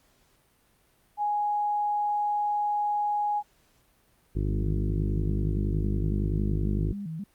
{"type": "tone", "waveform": "sine", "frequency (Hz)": 830.6, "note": "G#5", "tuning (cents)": 0, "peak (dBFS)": -24, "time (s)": [1.17, 3.43], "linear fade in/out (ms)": 50}
{"type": "harmonic tone", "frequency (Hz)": 50.8, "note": "G#1", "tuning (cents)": -38, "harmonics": [1, 2, 3, 4, 5, 6, 7, 8, 9], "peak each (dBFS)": [-27, -30, -34, -42, -40, -38, -38, -47, -50], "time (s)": [4.35, 6.93], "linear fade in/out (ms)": 10}
{"type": "tone with vibrato", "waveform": "sine", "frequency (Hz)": 180, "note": "F#3", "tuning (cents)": -47, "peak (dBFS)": -32, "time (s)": [4.49, 7.24], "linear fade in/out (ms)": 5, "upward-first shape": "square", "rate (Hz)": 3.7, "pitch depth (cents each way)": 200}
{"effects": ["pink hiss -65 dBFS RMS until 7.34 s", "Opus 48 kbps"]}